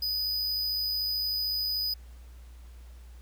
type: tone with amplitude modulation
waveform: square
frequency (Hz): 4978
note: D#8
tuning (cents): 0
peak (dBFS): -27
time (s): 0.02-1.94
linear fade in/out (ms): 5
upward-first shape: sine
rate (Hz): 93.4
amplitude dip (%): 25
effects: added 60 Hz sine -45 dBFS peak until 3.21 s + pink hiss -61 dBFS RMS until 3.21 s